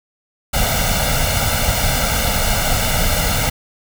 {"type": "noise with comb filter", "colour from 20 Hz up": "pink", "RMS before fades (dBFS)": -17, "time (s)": [0.53, 3.5], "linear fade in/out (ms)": 10, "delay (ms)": 1.4, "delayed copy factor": 0.85, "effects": []}